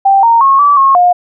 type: tone with pitch steps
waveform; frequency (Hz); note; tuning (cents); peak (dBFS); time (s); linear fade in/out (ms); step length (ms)
sine; 784 / 925 / 1089 / 1153 / 1086 / 713; G5 / A#5 / C#6 / D6 / C#6 / F5; 0 / -14 / -31 / -32 / -36 / +36; -4; 0.05-1.13; 10; 180
effects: none